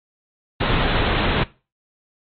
pink low-pass noise, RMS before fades -19 dBFS, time 0.6-1.44 s, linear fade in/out 10 ms, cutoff 3900 Hz, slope 96 dB/octave, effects noise-tail reverb RT60 0.3 s tail -19 dB re dry + MP3 32 kbps

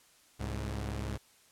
sawtooth tone pair together, 67.14 / 105.2 Hz, C2 / G#2, +45 / +23 cents, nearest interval minor sixth, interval 778 cents, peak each -33 / -34 dBFS, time 0.39-1.18 s, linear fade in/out 20 ms, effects white hiss -63 dBFS RMS until 1.51 s + low-pass 11000 Hz 12 dB/octave

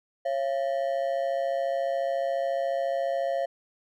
triangle ring-modulated tone, 615 Hz, D#5, 20 cents flat, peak -20 dBFS, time 0.25-3.46 s, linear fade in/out 10 ms, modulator 67.1 Hz, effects none

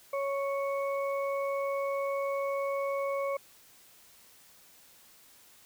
harmonic tone, 554.4 Hz, C#5, in tune, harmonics 1 / 2 / 4, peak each -30 / -36 / -42 dBFS, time 0.13-3.37 s, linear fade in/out 5 ms, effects white hiss -58 dBFS RMS until 5.65 s

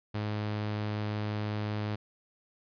sawtooth tone, 105.5 Hz, G#2, 28 cents sharp, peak -27 dBFS, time 0.14-1.96 s, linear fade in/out 10 ms, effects resampled to 11025 Hz

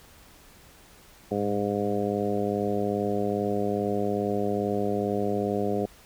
harmonic tone with a mistuned harmonic, 102.4 Hz, G#2, 24 cents flat, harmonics 1 / 2 / 3 / 4 / 5 / 6 / 7, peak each -36 / -30 / -33 / -29 / -32 / -35 / -34 dBFS, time 1.31-5.86 s, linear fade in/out 5 ms, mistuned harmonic 1, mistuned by +43 cents, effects pink hiss -53 dBFS RMS until 6.05 s

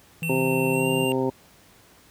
triangle tone with vibrato, 162.5 Hz, E3, 24 cents flat, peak -26 dBFS, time 0.22-1.05 s, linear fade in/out 2 ms, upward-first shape sine, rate 6.6 Hz, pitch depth 12 cents each way
square tone with pitch glide, 2700 to 2786 Hz, E7 to F7, +41 to -5 cents, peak -28 dBFS, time 0.23-1.12 s, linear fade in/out 0 ms, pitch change +54 cents, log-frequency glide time 0.72-0.89 s
harmonic tone, 130.81 Hz, C3, in tune, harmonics 1 / 2 / 3 / 4 / 5 / 6 / 7, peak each -31 / -26 / -25 / -29 / -39 / -38 / -32 dBFS, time 0.29-1.3 s, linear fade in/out 5 ms
effects pink hiss -54 dBFS RMS until 2.1 s + high-pass 60 Hz 12 dB/octave

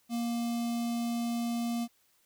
square tone with notch filter, 235.1 Hz, A#3, 15 cents sharp, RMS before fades -32 dBFS, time 0.09-1.88 s, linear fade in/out 50 ms, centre 1600 Hz, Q 0.9, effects white hiss -69 dBFS RMS until 2.25 s

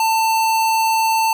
square tone, 892 Hz, A5, 23 cents sharp, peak -15 dBFS, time 0-1.33 s, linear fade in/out 2 ms, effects none

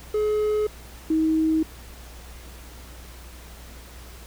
triangle / sine tone pair in turn, 424.4 / 317.2 Hz, G#4 / D#4, +38 / +33 cents, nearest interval perfect fourth, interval 505 cents, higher first, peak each -18 dBFS, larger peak neither, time 0.14-0.67 / 1.1-1.63 s, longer neither, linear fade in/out 5 ms, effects added 60 Hz sine -42 dBFS peak until 4.26 s + pink hiss -46 dBFS RMS until 4.26 s

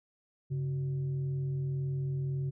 sine tone with frequency modulation, 137.9 Hz, C#3, 9 cents flat, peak -30 dBFS, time 0.5-2.51 s, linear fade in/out 20 ms, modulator 234 Hz, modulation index 0.31, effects none

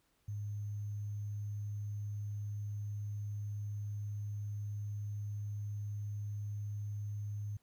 sine tone with sample-and-hold, 103.5 Hz, G#2, 5 cents flat, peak -37 dBFS, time 0.28-7.57 s, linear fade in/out 5 ms, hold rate 6300 Hz, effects pink hiss -75 dBFS RMS until 7.62 s

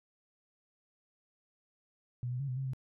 sine tone with pitch steps, 122.9 / 124.9 / 139.3 / 126.5 / 134.3 / 130.9 Hz, B2 / B2 / C#3 / B2 / C3 / C3, -8 / +20 / +9 / +42 / +46 / +1 cents, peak -33 dBFS, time 2.23-2.734 s, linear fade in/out 0 ms, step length 84 ms, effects none

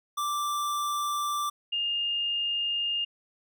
square / sine tone pair in turn, 1174.7 / 2824 Hz, D6 / F7, 0 / +19 cents, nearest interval octave + minor third, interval 1519 cents, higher second, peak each -28 / -26 dBFS, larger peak second, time 0.17-1.5 / 1.72-3.05 s, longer neither, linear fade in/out 10 ms, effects none

